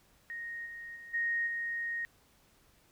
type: tone with level steps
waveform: sine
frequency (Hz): 1864.7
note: A#6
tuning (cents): 0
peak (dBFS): -38 / -42 / -46 / -29 / -33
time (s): 0.3-2.05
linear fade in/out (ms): 0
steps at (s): 0.65 / 0.95 / 1.13 / 1.46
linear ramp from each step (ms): 20
effects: pink hiss -66 dBFS RMS until 2.91 s